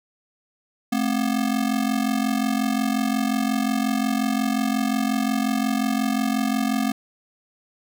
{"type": "ring-modulated tone", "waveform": "square", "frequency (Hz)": 240.7, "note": "B3", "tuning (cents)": -44, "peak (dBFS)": -18, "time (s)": [0.92, 6.92], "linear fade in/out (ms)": 5, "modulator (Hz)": 22.8, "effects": []}